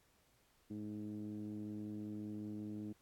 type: tone with low-pass filter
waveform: 10% pulse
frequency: 105.3 Hz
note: G#2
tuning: 24 cents sharp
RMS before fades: -45 dBFS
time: 0.7-2.93 s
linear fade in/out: 10 ms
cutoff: 270 Hz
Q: 5.2
effects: pink hiss -73 dBFS RMS until 3.01 s + AAC 64 kbps